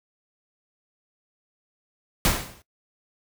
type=noise with exponential decay; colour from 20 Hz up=pink; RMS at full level=-17 dBFS; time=2.25-2.62 s; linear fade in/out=1 ms; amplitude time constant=80 ms; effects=noise-tail reverb RT60 0.1 s tail -18 dB re dry